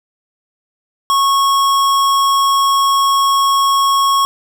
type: tone with hard clipping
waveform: sine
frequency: 1100 Hz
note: C#6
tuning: 14 cents flat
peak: -12 dBFS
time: 1.1-4.25 s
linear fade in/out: 0 ms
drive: 18 dB
effects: none